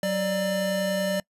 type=tone pair together; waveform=square; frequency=188.3 / 595.4 Hz; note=F#3 / D5; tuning=+31 / +24 cents; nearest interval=octave + minor sixth; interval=1993 cents; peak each=-29 / -26 dBFS; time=0.03-1.2 s; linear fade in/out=2 ms; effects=noise-tail reverb RT60 0.1 s tail -24 dB re dry + resampled to 32000 Hz